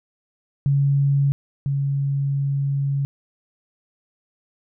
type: tone pair in turn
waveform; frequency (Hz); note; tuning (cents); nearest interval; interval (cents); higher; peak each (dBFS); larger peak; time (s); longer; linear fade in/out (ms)
sine; 140 / 139.34; C#3 / C#3; +18 / +9; unison; 9; first; -15 / -19; first; 0.66-1.32 / 1.66-3.05; second; 0
effects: none